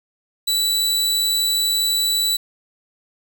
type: tone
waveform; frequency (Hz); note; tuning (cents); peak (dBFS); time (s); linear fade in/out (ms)
sawtooth; 3951; B7; 0; -14; 0.47-2.37; 10
effects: 7-bit